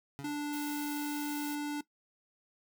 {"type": "tone with exponential decay", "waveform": "25% pulse", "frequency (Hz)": 140, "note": "C#3", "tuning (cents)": 18, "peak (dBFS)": -35, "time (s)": [0.19, 0.49], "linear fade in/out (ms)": 0, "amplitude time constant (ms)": 64}
{"type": "tone", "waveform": "square", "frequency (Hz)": 293.4, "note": "D4", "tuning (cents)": -2, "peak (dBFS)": -34, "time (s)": [0.24, 1.81], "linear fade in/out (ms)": 5}
{"type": "noise", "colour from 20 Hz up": "blue", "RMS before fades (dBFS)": -45, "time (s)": [0.53, 1.55], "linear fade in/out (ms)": 0}
{"effects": ["noise-tail reverb RT60 0.1 s tail -18 dB re dry"]}